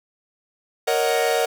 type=chord; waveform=45% pulse; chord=D# minor seventh; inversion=second; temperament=equal; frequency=466.2 / 554.4 / 622.3 / 740 Hz; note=A#4 / C#5 / D#5 / F#5; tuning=0 / 0 / 0 / 0 cents; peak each=-22 / -26 / -25 / -24 dBFS; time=0.87-1.46 s; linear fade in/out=10 ms; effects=none